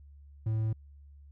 triangle tone, 110 Hz, A2, in tune, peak -25 dBFS, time 0.46-0.73 s, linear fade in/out 5 ms, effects added 71 Hz sine -50 dBFS peak until 1.31 s

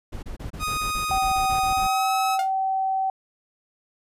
brown noise bursts, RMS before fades -33 dBFS, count 13, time 0.12-1.874 s, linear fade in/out 10 ms, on 110 ms, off 27 ms
sawtooth tone with pitch glide, 1244.5 to 1287.6 Hz, D#6 to E6, 0 to -41 cents, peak -21 dBFS, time 0.59-2.39 s, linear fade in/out 50 ms, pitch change +59 cents, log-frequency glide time 1.65-2.12 s
sine tone, 767 Hz, G5, 38 cents flat, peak -21 dBFS, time 1.11-3.1 s, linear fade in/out 2 ms
sawtooth tone with exponential decay, 710 Hz, F5, 28 cents sharp, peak -21 dBFS, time 2.39-2.52 s, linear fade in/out 2 ms, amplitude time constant 28 ms
effects resampled to 32000 Hz

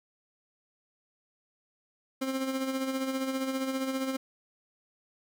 30% pulse tone with tremolo, 265.1 Hz, C4, 23 cents sharp, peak -25 dBFS, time 2.21-4.17 s, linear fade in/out 10 ms, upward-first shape sine, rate 15 Hz, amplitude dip 50%, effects none

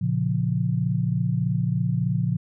sine chord, Bb minor, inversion none, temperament just, 116.54 / 139.85 / 174.81 Hz, Bb2 / Db3 / F3, 0 / +16 / +2 cents, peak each -25 dBFS, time 0.01-2.37 s, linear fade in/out 10 ms, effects none

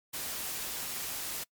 white noise, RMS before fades -37 dBFS, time 0.13-1.44 s, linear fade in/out 10 ms, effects noise-tail reverb RT60 0.1 s tail -25 dB re dry + MP3 96 kbps

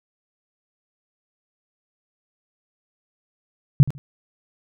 sine tone with echo, 140 Hz, C#3, 18 cents sharp, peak -6 dBFS, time 3.8-3.83 s, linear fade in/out 0 ms, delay 75 ms, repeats 2, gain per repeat -15 dB, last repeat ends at 3.98 s, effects none

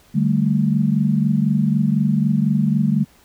sine chord, D suspended fourth, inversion none, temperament equal with one note detuned, 150 / 196 / 220 Hz, D3 / G3 / A3, +37 / 0 / 0 cents, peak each -19 dBFS, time 0.14-3.05 s, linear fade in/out 20 ms, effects pink hiss -53 dBFS RMS until 3.24 s

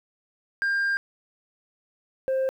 sine tone pair in turn, 1600 / 527.7 Hz, G6 / C5, +35 / +15 cents, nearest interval octave + perfect fifth, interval 1920 cents, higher first, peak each -19 dBFS, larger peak neither, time 0.62-0.97 / 2.28-2.49 s, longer first, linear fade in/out 0 ms, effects tanh soft clip ceiling -21 dBFS + 10-bit

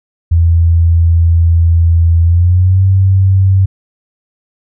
sine tone with pitch glide, 83.7 to 95.59 Hz, E2 to G2, +27 to -43 cents, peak -5 dBFS, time 0.31-3.66 s, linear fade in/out 10 ms, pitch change +230 cents, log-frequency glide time 2.23-2.83 s, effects none

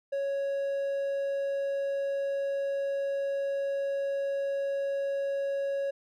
triangle tone, 554.4 Hz, C#5, in tune, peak -26 dBFS, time 0.12-5.91 s, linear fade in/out 10 ms, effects none

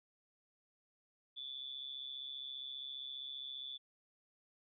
sine tone with amplitude modulation, 3474 Hz, A7, 23 cents flat, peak -40 dBFS, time 1.36-3.78 s, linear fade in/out 20 ms, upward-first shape sine, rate 135 Hz, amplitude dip 70%, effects none

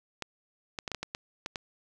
clicks, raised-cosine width 0.2 ms, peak -17 dBFS, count 9, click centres 0.223 / 0.788 / 0.878 / 0.917 / 0.947 / 1.03 / 1.149 / 1.461 / 1.558 s, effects none

